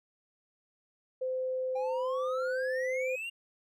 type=tone; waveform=sine; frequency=515 Hz; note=C5; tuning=28 cents flat; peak=-30 dBFS; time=1.21-3.16 s; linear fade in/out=10 ms
type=exponential sweep; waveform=triangle; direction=up; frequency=790 to 2830 Hz; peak=-34 dBFS; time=1.75-3.3 s; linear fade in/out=10 ms
effects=none